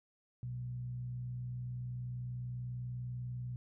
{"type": "tone with frequency modulation", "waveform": "sine", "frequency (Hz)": 123.5, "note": "B2", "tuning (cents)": 0, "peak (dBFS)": -38, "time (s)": [0.43, 3.56], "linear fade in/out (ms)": 0, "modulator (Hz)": 60.3, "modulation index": 0.29, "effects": []}